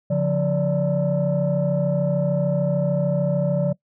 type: tone cluster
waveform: sine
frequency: 142.9 / 176.3 / 581 Hz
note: D3 / F3 / D5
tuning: -47 / +17 / -19 cents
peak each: -21 dBFS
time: 0.1-3.73 s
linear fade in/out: 10 ms
effects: noise-tail reverb RT60 0.1 s tail -22 dB re dry + tanh soft clip ceiling -13 dBFS